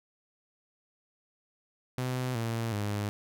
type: tone with pitch steps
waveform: sawtooth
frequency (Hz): 127.2 / 114.64 / 103.32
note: C3 / A#2 / G#2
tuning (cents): -48 / -28 / -8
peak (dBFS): -26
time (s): 1.98-3.09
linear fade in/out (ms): 0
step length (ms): 370
effects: none